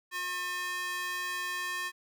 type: tone with high-pass filter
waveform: square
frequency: 360.1 Hz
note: F#4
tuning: 47 cents flat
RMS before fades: -35 dBFS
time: 0.11-1.92 s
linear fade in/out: 50 ms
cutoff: 1500 Hz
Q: 2.4
effects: none